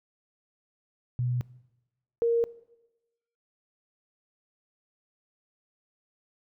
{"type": "tone pair in turn", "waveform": "sine", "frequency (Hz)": [123.47, 466.2], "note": ["B2", "A#4"], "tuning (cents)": [0, 0], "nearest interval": "octave + major seventh", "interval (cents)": 2300, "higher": "second", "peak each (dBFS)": [-25, -21], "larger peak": "second", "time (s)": [[1.19, 1.41], [2.22, 2.44]], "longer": "neither", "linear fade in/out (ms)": 0, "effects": ["noise-tail reverb RT60 1.0 s tail -21 dB re dry"]}